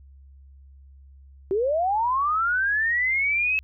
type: linear sweep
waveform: sine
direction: up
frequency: 367.5 to 2600 Hz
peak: -20 dBFS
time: 1.51-3.59 s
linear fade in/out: 0 ms
effects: added 68 Hz sine -46 dBFS peak until 3.63 s